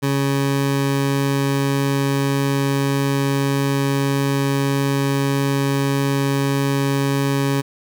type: tone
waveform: 20% pulse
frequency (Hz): 138.59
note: C#3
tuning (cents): 0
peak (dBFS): -12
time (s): 0.02-7.62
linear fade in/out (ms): 20
effects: none